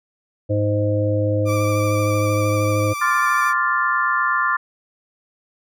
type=harmonic tone; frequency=103.83 Hz; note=G#2; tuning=in tune; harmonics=1 / 3 / 5 / 6; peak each=-19 / -24 / -21 / -30 dBFS; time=0.49-2.94 s; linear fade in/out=20 ms
type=tone with vibrato; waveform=30% pulse; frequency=1174.7 Hz; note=D6; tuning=in tune; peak=-22 dBFS; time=1.45-3.54 s; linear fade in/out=50 ms; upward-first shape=sine; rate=13 Hz; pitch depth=27 cents each way
type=chord; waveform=sine; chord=D minor seventh; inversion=third; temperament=equal; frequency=1046.5 / 1174.7 / 1396.9 / 1760 Hz; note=C6 / D6 / F6 / A6; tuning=0 / 0 / 0 / 0 cents; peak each=-22 dBFS; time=3.01-4.57 s; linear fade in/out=10 ms
effects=none